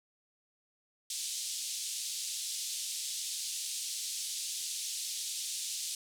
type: band-pass noise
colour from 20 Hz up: white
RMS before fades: -38 dBFS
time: 1.1-5.95 s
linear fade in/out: 2 ms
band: 3300 to 9300 Hz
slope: 24 dB/octave
effects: none